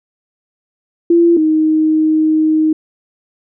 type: tone pair in turn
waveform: sine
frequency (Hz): 340 / 312.7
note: F4 / D#4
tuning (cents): -46 / +9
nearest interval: minor second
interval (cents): 145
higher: first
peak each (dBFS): -6 / -9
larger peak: first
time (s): 1.1-1.37 / 1.37-2.73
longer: second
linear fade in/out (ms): 5
effects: none